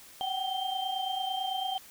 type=tone cluster; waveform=sine; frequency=751 / 780 / 3152 Hz; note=F#5 / G5 / G7; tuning=+26 / -9 / +9 cents; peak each=-33 / -35 / -35 dBFS; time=0.21-1.78 s; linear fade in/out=0 ms; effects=white hiss -52 dBFS RMS until 1.9 s